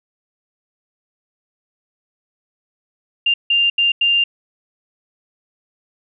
sine tone bursts at uneven times, 2794 Hz, F7, in tune, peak -12 dBFS, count 4, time 3.26-3.34 / 3.5-3.7 / 3.78-3.92 / 4.01-4.24 s, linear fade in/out 5 ms, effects none

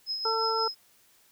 sine tone with tremolo, 5120 Hz, D#8, 49 cents sharp, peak -27 dBFS, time 0.06-0.75 s, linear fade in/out 50 ms, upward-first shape triangle, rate 5.7 Hz, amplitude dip 55%
harmonic tone, 448 Hz, A4, 31 cents sharp, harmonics 1 / 2 / 3, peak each -30 / -31 / -30 dBFS, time 0.25-0.68 s, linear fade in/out 5 ms
effects white hiss -62 dBFS RMS until 1.31 s

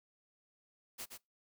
white noise with echo, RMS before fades -44 dBFS, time 0.98-1.06 s, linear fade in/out 20 ms, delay 120 ms, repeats 1, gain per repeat -5 dB, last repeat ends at 1.18 s, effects noise-tail reverb RT60 0.2 s tail -24 dB re dry

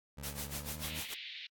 20% pulse tone with pitch glide, 71 to 77.87 Hz, C#2 to D#2, +42 to +2 cents, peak -39 dBFS, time 0.17-1.01 s, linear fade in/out 10 ms, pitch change +160 cents, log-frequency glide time 0.52-0.84 s
white noise with tremolo, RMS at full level -40 dBFS, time 0.23-1.14 s, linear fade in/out 5 ms, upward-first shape sine, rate 6.8 Hz, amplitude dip 85%
white band-pass noise, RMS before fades -46 dBFS, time 0.83-1.47 s, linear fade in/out 5 ms, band 2000 to 4000 Hz, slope 48 dB/octave
effects AAC 64 kbps

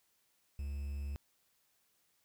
triangle tone with quantisation, 70.6 Hz, C#2, 32 cents sharp, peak -35 dBFS, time 0.59-1.16 s, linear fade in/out 0 ms, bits 10, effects white hiss -75 dBFS RMS until 2.24 s

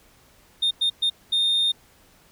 sine tone bursts at uneven times, 3654 Hz, A#7, 35 cents flat, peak -16 dBFS, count 4, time 0.62-0.71 / 0.81-0.9 / 1.02-1.1 / 1.32-1.72 s, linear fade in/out 10 ms, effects tanh soft clip ceiling -17 dBFS + pink hiss -56 dBFS RMS until 2.31 s

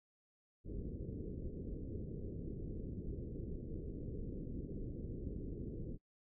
pink low-pass noise, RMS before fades -44 dBFS, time 0.64-5.98 s, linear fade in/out 50 ms, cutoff 460 Hz, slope 48 dB/octave, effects noise-tail reverb RT60 0.1 s tail -23 dB re dry

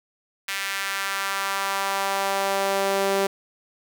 sawtooth tone with high-pass filter sweep, 196 Hz, G3, in tune, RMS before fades -25 dBFS, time 0.48-3.27 s, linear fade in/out 5 ms, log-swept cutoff 2000 to 420 Hz, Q 1.6, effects none

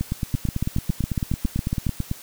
two click trains, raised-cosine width 5 ms, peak -11 / -10 dBFS, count 20 / 12, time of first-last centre 0.01-2.114 / 0.35-1.867 s, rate 9.03 / 7.25 Hz, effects white hiss -43 dBFS RMS until 2.22 s

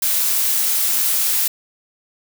blue noise, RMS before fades -18 dBFS, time 0.02-1.48 s, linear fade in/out 5 ms, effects none

